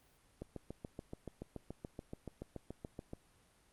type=click train; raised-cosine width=2 ms; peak=-30 dBFS; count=20; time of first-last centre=0.42-3.134 s; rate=7 Hz; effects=pink hiss -69 dBFS RMS until 3.72 s + Opus 32 kbps